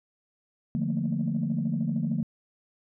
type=chord; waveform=sine; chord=Bb major seventh; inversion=first; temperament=equal with one note detuned; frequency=148.28 / 174.61 / 220 / 233.1 Hz; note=D3 / F3 / A3 / Bb3; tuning=+17 / 0 / 0 / 0 cents; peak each=-30 dBFS; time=0.75-2.23 s; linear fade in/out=0 ms; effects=tanh soft clip ceiling -18 dBFS